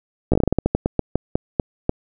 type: slowing click train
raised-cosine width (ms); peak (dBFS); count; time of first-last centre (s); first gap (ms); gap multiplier
2; -3; 17; 0.32-1.894; 15; 1.22
effects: none